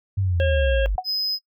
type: linear sweep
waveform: sine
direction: down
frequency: 100.2 to 45.83 Hz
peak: -19 dBFS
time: 0.17-0.96 s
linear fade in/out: 10 ms
type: harmonic tone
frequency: 542 Hz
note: C#5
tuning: 39 cents flat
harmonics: 1 / 3 / 5 / 6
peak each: -20 / -29 / -34 / -35 dBFS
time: 0.4-0.86 s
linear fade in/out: 0 ms
type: tone with exponential decay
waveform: sine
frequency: 740 Hz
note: F#5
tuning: in tune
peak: -16 dBFS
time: 0.98-1.06 s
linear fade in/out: 2 ms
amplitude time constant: 16 ms
type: tone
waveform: triangle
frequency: 5050 Hz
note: D#8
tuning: 25 cents sharp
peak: -21 dBFS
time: 1.04-1.39 s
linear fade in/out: 50 ms
effects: noise-tail reverb RT60 0.1 s tail -19 dB re dry